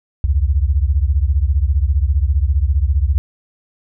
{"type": "beating tone pair", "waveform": "sine", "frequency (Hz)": [65.41, 80.41], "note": ["C2", "E2"], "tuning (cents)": [0, -42], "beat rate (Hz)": 15, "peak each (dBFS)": [-14, -16], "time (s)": [0.24, 3.18], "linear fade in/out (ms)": 0, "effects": []}